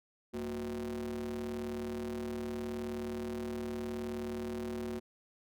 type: ring-modulated tone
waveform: square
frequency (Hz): 69.6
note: C#2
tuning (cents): +8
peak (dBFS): -34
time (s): 0.33-5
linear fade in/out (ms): 20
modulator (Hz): 298
effects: none